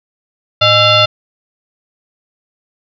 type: tone with frequency modulation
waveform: sine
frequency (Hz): 2063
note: C7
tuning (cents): -25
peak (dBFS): -6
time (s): 0.61-1.06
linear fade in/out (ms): 10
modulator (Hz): 724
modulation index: 2.7
effects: none